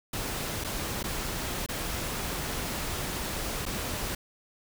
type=noise with dropouts; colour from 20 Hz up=pink; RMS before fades=-33 dBFS; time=0.13-4.15 s; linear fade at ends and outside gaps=5 ms; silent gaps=0.64-0.645 / 1.029-1.039 / 1.663-1.687 / 3.655-3.662 s; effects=none